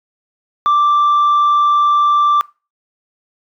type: tone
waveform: sine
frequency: 1174.7 Hz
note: D6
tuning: in tune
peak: -7 dBFS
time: 0.66-2.41 s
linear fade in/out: 0 ms
effects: noise-tail reverb RT60 0.3 s tail -23 dB re dry + tanh soft clip ceiling -8 dBFS